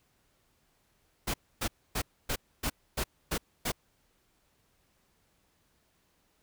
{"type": "noise bursts", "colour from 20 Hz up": "pink", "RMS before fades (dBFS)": -31, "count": 8, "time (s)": [1.27, 3.72], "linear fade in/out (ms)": 10, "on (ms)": 70, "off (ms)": 270, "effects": ["pink hiss -71 dBFS RMS until 6.42 s"]}